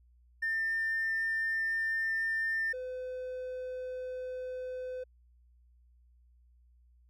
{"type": "tone pair in turn", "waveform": "triangle", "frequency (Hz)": [1799, 507.8], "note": ["A6", "B4"], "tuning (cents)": [38, 48], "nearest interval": "octave + minor seventh", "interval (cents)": 2190, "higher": "first", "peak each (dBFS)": [-26, -34], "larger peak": "first", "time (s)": [[0.42, 2.73], [2.73, 5.04]], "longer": "neither", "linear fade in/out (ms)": 10, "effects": ["tanh soft clip ceiling -26 dBFS", "added 60 Hz sine -60 dBFS peak until 7.09 s"]}